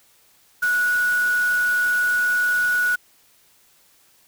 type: tone in noise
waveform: sine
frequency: 1466 Hz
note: F#6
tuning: 16 cents flat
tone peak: -17 dBFS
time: 0.62-2.96 s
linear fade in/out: 10 ms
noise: white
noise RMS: -35 dBFS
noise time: 0.62-2.96 s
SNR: +15 dB
effects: white hiss -57 dBFS RMS until 4.27 s